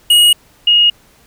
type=tone pair in turn; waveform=square / sine; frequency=2886 / 2869 Hz; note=F#7 / F7; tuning=-44 / +46 cents; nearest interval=unison; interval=10 cents; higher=first; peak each=-6 dBFS; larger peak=neither; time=0.1-0.33 / 0.67-0.9 s; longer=neither; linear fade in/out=5 ms; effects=pink hiss -49 dBFS RMS until 1.26 s